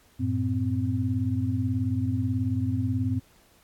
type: tone cluster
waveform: sine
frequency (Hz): 95.4 / 113.8 / 257.9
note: G2 / A#2 / C4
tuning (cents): -47 / -41 / -25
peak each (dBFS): -28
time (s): 0.19-3.2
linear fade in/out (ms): 20
effects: pink hiss -60 dBFS RMS until 3.63 s + AAC 64 kbps